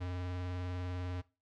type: tone with vibrato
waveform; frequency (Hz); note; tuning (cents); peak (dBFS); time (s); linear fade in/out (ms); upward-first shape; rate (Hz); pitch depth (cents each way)
square; 89.9; F#2; -49; -37; 0-1.22; 20; sine; 20; 34
effects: noise-tail reverb RT60 0.3 s tail -20 dB re dry + low-pass 4000 Hz 12 dB/octave